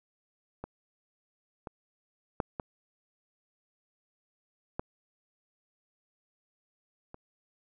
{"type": "clicks", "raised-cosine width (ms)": 1, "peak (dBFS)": [-24, -25, -14, -20, -18, -30], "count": 6, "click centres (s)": [0.64, 1.672, 2.402, 2.598, 4.795, 7.144], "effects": []}